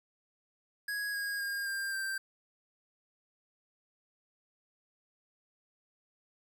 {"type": "tone with pitch steps", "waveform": "square", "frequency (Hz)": [1661.2, 1638.3, 1615.8, 1593.5, 1571.6], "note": ["G#6", "G#6", "G#6", "G6", "G6"], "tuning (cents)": [0, -24, -48, 28, 4], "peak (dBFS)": -34, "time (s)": [0.88, 2.18], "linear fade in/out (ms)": 5, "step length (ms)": 260, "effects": ["11-bit"]}